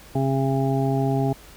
harmonic tone, 135 Hz, C#3, 45 cents flat, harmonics 1 / 2 / 3 / 5 / 6, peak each -22 / -25 / -27 / -29 / -30 dBFS, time 0.15-1.33 s, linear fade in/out 5 ms, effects added 50 Hz sine -51 dBFS peak until 1.56 s + pink hiss -47 dBFS RMS until 1.56 s

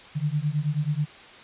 sine beating tone pair, 144.6 / 153.9 Hz, D3 / D#3, -27 / -19 cents, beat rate 9.3 Hz, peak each -26 dBFS, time 0.15-1.06 s, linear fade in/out 20 ms, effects white hiss -46 dBFS RMS until 1.43 s + resampled to 8000 Hz

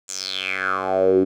10% pulse tone with band-pass filter sweep, 94.7 Hz, F#2, 41 cents sharp, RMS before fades -21 dBFS, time 0.08-1.25 s, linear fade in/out 20 ms, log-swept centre 7400 to 300 Hz, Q 6.3, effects none

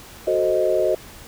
sine chord, F# diminished seventh, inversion none, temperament equal, 370 / 440 / 523.3 / 622.3 Hz, F#4 / A4 / C5 / Eb5, 0 / 0 / 0 / 0 cents, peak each -22 / -25 / -23 / -20 dBFS, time 0.27-0.95 s, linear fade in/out 5 ms, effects pink hiss -42 dBFS RMS until 1.27 s

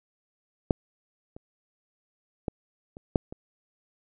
clicks, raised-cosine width 2 ms, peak -7 / -29 / -15 / -29 / -7 / -25 dBFS, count 6, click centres 0.708 / 1.365 / 2.482 / 2.969 / 3.158 / 3.325 s, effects none

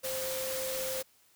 sine tone in noise, 523.3 Hz, C5, in tune, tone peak -35 dBFS, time 0.03-1.03 s, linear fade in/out 20 ms, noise white, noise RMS -37 dBFS, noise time 0.03-1.03 s, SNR -1 dB, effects white hiss -65 dBFS RMS until 1.35 s

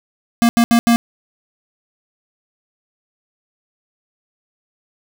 square tone bursts at uneven times, 234.1 Hz, A#3, 8 cents sharp, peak -10 dBFS, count 4, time 0.42-0.49 / 0.57-0.64 / 0.71-0.79 / 0.87-0.96 s, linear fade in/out 0 ms, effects none

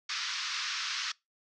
white band-pass noise, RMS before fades -35 dBFS, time 0.09-1.12 s, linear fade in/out 5 ms, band 1100 to 5800 Hz, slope 48 dB/octave, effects noise-tail reverb RT60 0.2 s tail -23 dB re dry

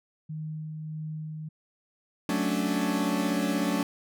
sine tone with tremolo, 155.56 Hz, D#3, in tune, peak -32 dBFS, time 0.29-1.49 s, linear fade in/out 10 ms, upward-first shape sine, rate 1.6 Hz, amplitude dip 25%
40% pulse chord, D major seventh, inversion first, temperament equal, 185 / 220 / 277.2 / 293.7 Hz, F#3 / A3 / C#4 / D4, 0 / 0 / 0 / 0 cents, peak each -30 dBFS, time 2.29-3.83 s, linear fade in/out 2 ms
effects none

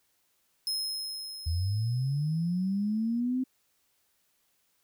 40% pulse tone with exponential decay, 5150 Hz, E8, 41 cents flat, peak -27 dBFS, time 0.67-3.2 s, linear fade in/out 1 ms, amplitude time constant 550 ms
sine linear sweep, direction up, 77.78 to 261.6 Hz, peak -26 dBFS, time 1.46-3.44 s, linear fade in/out 10 ms
effects white hiss -72 dBFS RMS until 4.83 s

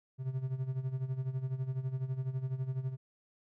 triangle tone with tremolo, 130.8 Hz, C3, in tune, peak -28 dBFS, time 0.18-2.97 s, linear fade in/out 50 ms, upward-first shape sine, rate 12 Hz, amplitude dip 75%, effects none

